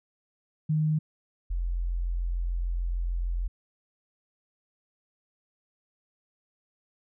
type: tone pair in turn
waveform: sine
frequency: 154.6 / 43.38 Hz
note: D#3 / F1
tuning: -11 / -11 cents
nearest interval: octave + minor seventh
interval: 2200 cents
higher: first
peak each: -22 / -26 dBFS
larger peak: first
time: 0.69-0.99 / 1.5-3.48 s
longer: second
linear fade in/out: 10 ms
effects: none